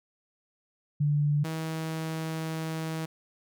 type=tone pair in turn; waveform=sine / sawtooth; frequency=146.83 / 160.27 Hz; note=D3 / E3; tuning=0 / -48 cents; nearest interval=major second; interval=152 cents; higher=second; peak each=-22 / -27 dBFS; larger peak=first; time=1-1.44 / 1.44-3.06 s; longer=second; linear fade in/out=10 ms; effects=none